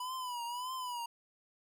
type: tone with vibrato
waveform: square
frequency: 987.8 Hz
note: B5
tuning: in tune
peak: -38 dBFS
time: 0-1.06 s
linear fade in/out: 5 ms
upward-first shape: triangle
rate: 1.7 Hz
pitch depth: 99 cents each way
effects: none